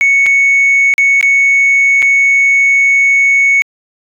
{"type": "tone with dropouts", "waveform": "sine", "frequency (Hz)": 2217, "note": "C#7", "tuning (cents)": 0, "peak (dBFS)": -4, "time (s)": [0.01, 3.62], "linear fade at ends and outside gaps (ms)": 0, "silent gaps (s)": [[0.261, 0.265], [0.939, 0.981], [1.211, 1.228], [2.021, 2.026]], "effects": ["tanh soft clip ceiling -4 dBFS"]}